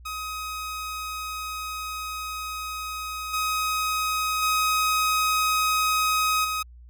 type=tone with level steps; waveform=sawtooth; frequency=1262 Hz; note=D#6; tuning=24 cents sharp; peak=-27 / -20 / -17 / -22 dBFS; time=0.05-6.63 s; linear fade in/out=10 ms; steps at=3.33 / 4.42 / 6.44 s; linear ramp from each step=10 ms; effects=added 60 Hz sine -44 dBFS peak until 6.89 s